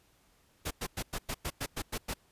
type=noise bursts; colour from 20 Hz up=pink; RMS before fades=-35 dBFS; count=10; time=0.65-2.14 s; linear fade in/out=10 ms; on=59 ms; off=100 ms; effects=pink hiss -67 dBFS RMS until 2.31 s + resampled to 32000 Hz